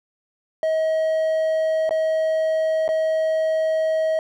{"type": "tone with dropouts", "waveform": "triangle", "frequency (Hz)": 636, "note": "D#5", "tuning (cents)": 38, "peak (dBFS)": -16, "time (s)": [0.63, 4.19], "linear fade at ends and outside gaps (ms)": 1, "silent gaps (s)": [[1.893, 1.908], [2.879, 2.889]], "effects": []}